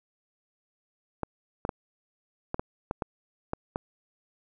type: clicks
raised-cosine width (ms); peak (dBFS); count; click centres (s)
1; -15; 9; 1.233 / 1.651 / 1.692 / 2.544 / 2.595 / 2.911 / 3.022 / 3.534 / 3.759
effects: none